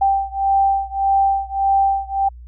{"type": "beating tone pair", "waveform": "sine", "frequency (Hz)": [784, 785.7], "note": ["G5", "G5"], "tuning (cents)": [0, 4], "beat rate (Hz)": 1.7, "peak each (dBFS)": [-17, -18], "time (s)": [0.01, 2.29], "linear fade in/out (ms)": 10, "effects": ["added 60 Hz sine -35 dBFS peak until 2.47 s"]}